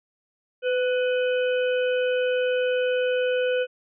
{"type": "harmonic tone with a mistuned harmonic", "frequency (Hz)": 503, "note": "B4", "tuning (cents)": 32, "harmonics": [1, 3, 5, 6], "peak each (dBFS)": [-21, -31, -35, -37], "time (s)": [0.62, 3.67], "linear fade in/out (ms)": 50, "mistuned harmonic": 3, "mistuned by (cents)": -31, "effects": []}